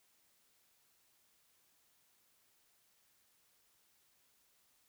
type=silence; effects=white hiss -73 dBFS RMS until 4.88 s